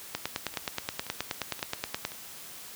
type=two click trains; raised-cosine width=0.2 ms; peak=-23 / -12 dBFS; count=4 / 19; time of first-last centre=0.54-2.119 / 0.15-2.051 s; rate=1.9 / 9.47 Hz; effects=white hiss -45 dBFS RMS until 2.75 s + high-pass 60 Hz 12 dB/octave